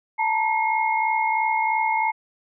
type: tone cluster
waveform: sine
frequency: 882 / 945 / 2152 Hz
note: A5 / A#5 / C7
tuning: +4 / +23 / +48 cents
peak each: -21 / -27 / -25 dBFS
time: 0.18-2.12 s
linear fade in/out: 20 ms
effects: none